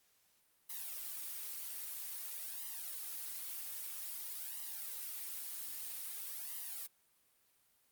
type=noise with flanger; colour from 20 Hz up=blue; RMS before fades=-44 dBFS; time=0.69-6.87 s; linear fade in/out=10 ms; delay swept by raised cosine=1 to 5.2 ms; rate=0.51 Hz; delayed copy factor=+1; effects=white hiss -73 dBFS RMS until 7.91 s + Opus 48 kbps